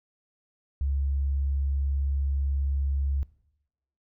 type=tone; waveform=sine; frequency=69.2 Hz; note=C#2; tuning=2 cents flat; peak=-24 dBFS; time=0.81-3.23 s; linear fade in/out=0 ms; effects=noise-tail reverb RT60 0.8 s tail -19 dB re dry